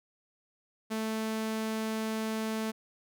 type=tone; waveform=sawtooth; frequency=220 Hz; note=A3; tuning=in tune; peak=-27 dBFS; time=0.9-2.72 s; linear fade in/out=20 ms; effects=none